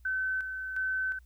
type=tone with tremolo; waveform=sine; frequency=1527 Hz; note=G6; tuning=46 cents flat; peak=-28 dBFS; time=0.05-1.19 s; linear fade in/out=5 ms; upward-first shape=square; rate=1.4 Hz; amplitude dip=50%; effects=added 60 Hz sine -53 dBFS peak until 1.25 s + white hiss -73 dBFS RMS until 1.25 s